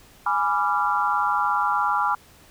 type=chord; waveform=sine; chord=G# diminished seventh; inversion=none; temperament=equal with one note detuned; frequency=830.6 / 987.8 / 1174.7 / 1378.5 Hz; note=G#5 / B5 / D6 / F6; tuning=0 / 0 / 0 / -23 cents; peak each=-25 dBFS; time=0.26-2.15 s; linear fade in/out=5 ms; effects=pink hiss -52 dBFS RMS until 2.5 s